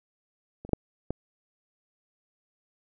clicks, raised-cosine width 2 ms, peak -27 / -28 / -8 / -16 dBFS, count 4, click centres 0.65 / 0.692 / 0.733 / 1.106 s, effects none

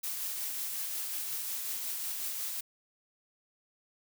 blue noise with tremolo, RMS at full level -35 dBFS, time 0.03-2.61 s, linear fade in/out 10 ms, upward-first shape triangle, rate 5.5 Hz, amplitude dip 30%, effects none

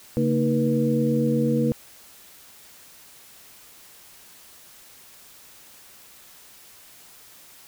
sine tone cluster, 140.3 / 228.8 / 309.3 / 484.2 Hz, C#3 / A#3 / D#4 / B4, +21 / -32 / -10 / -34 cents, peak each -25 / -22 / -27 / -25 dBFS, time 0.17-1.72 s, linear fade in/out 0 ms, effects white hiss -49 dBFS RMS until 7.67 s

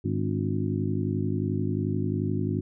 harmonic tone with a mistuned harmonic, 51.4 Hz, G#1, 17 cents flat, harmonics 2 / 3 / 4 / 5 / 6 / 7, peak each -29 / -31 / -32 / -33 / -34 / -34 dBFS, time 0.04-2.61 s, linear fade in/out 10 ms, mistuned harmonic 6, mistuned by -63 cents, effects none

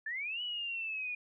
sine linear two-way sweep, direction up then down, 1713 to 2967 to 2436 Hz, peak -35 dBFS, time 0.06-1.15 s, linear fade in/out 5 ms, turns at 0.42 s, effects none

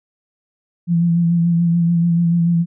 sine tone with vibrato, 170 Hz, F3, 46 cents flat, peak -12 dBFS, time 0.87-2.66 s, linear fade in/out 50 ms, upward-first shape sine, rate 6.9 Hz, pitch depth 28 cents each way, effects none

